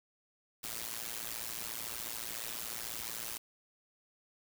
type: noise with amplitude modulation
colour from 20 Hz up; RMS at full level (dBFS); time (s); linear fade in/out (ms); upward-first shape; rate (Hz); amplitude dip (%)
white; -37; 0.63-3.38; 10; sine; 114; 90
effects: none